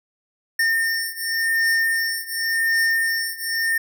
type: beating tone pair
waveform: square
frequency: 1817 / 1817.9 Hz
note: A#6 / A#6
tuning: -45 / -44 cents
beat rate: 0.9 Hz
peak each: -22 / -24 dBFS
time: 0.59-3.78 s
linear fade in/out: 5 ms
effects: none